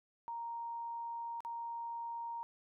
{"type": "tone with dropouts", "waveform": "sine", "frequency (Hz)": 932.3, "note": "A#5", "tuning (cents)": 0, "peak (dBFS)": -39, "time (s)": [0.28, 2.43], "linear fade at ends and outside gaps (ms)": 0, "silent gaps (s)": [1.405, 1.449], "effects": []}